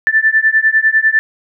sine beating tone pair, 1760 / 1770 Hz, A6 / A6, 0 / +10 cents, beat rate 10 Hz, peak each -12 dBFS, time 0.07-1.19 s, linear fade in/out 0 ms, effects none

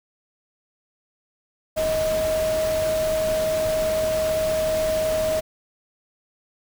sine tone in noise, 630 Hz, D#5, 21 cents sharp, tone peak -20 dBFS, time 1.76-5.41 s, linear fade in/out 20 ms, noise pink, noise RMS -31 dBFS, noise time 1.76-5.41 s, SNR +8 dB, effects none

